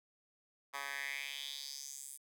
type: tone with high-pass filter sweep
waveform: 10% pulse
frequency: 140 Hz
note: C#3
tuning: 18 cents sharp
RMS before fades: -44 dBFS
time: 0.73-2.18 s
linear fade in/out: 20 ms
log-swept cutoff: 1200 to 9500 Hz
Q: 3.5
effects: none